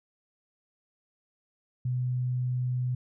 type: tone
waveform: sine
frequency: 125.5 Hz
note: B2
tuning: 28 cents sharp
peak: -26 dBFS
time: 1.85-2.95 s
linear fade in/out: 5 ms
effects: none